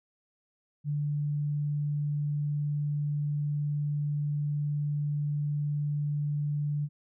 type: tone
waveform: sine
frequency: 146.83 Hz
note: D3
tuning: in tune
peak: -27 dBFS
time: 0.84-6.89 s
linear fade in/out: 50 ms
effects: none